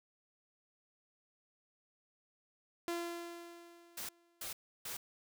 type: tone with exponential decay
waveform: sawtooth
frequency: 342.3 Hz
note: F4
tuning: 35 cents flat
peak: -31 dBFS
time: 2.88-4.49 s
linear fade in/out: 0 ms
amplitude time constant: 350 ms
type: noise bursts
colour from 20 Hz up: white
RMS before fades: -43 dBFS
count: 3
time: 3.97-4.97 s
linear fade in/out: 5 ms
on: 120 ms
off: 320 ms
effects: none